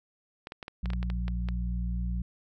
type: clicks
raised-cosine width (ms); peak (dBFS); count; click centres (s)
0.3; -23; 11; 0.471 / 0.521 / 0.628 / 0.681 / 0.858 / 0.903 / 0.934 / 1.029 / 1.101 / 1.281 / 1.487
type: harmonic tone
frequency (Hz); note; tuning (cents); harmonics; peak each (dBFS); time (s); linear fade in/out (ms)
59.2; A#1; +27; 1 / 2 / 3; -29 / -40 / -36; 0.83-2.22; 5
effects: none